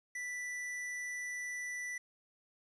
square tone, 1975.5 Hz, B6, in tune, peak -39 dBFS, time 0.15-1.98 s, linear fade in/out 5 ms, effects resampled to 22050 Hz + 11-bit

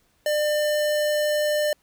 square tone, 599 Hz, D5, 34 cents sharp, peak -21 dBFS, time 0.26-1.73 s, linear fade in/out 2 ms, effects pink hiss -65 dBFS RMS until 1.82 s

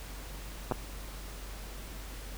clicks, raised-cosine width 1 ms, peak -16 dBFS, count 2, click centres 0.713 / 0.721 s, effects added 48 Hz sine -42 dBFS peak until 2.37 s + pink hiss -47 dBFS RMS until 2.37 s

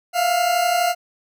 40% pulse tone pair together, 675 / 707 Hz, E5 / F5, +41 / +21 cents, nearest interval minor second, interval 80 cents, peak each -22 / -17 dBFS, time 0.13-0.95 s, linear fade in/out 50 ms, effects none

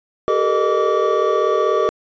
triangle tone cluster, 388.8 / 433.4 / 469.5 / 613 / 1154 Hz, G4 / A4 / A#4 / D#5 / D6, -14 / -26 / +12 / -26 / -31 cents, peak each -19 dBFS, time 0.28-1.89 s, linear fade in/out 0 ms, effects resampled to 16000 Hz

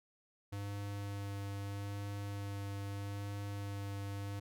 square tone with vibrato, 100.5 Hz, G2, 44 cents sharp, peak -40 dBFS, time 0.52-4.4 s, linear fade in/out 10 ms, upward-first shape sine, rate 0.79 Hz, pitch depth 11 cents each way, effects none

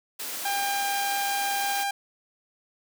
white high-pass noise, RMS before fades -34 dBFS, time 0.19-1.84 s, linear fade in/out 10 ms, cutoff 230 Hz, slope 24 dB/octave
sawtooth tone, 799 Hz, G5, 33 cents sharp, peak -22 dBFS, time 0.45-1.91 s, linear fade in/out 5 ms
effects none

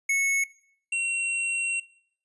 square tone pair in turn, 2201 / 2734 Hz, C#7 / F7, -13 / -37 cents, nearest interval major third, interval 376 cents, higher second, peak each -22 / -25 dBFS, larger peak first, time 0.09-0.44 / 0.92-1.8 s, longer second, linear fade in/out 5 ms, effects noise-tail reverb RT60 0.6 s tail -21 dB re dry + resampled to 24000 Hz

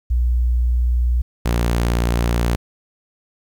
sine / sawtooth tone pair in turn, 60.5 / 58.68 Hz, B1 / A#1, -35 / +12 cents, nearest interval minor second, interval 53 cents, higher first, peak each -14 / -12 dBFS, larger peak second, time 0.1-1.22 / 1.45-2.56 s, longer first, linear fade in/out 10 ms, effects 9-bit

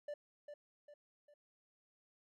triangle tone with echo, 587.3 Hz, D5, in tune, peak -39 dBFS, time 0.08-0.14 s, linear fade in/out 5 ms, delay 400 ms, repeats 3, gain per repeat -7 dB, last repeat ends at 1.34 s, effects none

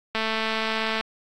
click train, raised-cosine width 0.3 ms, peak -10 dBFS, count 191, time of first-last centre 0.15-1.01 s, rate 221 Hz, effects AAC 64 kbps

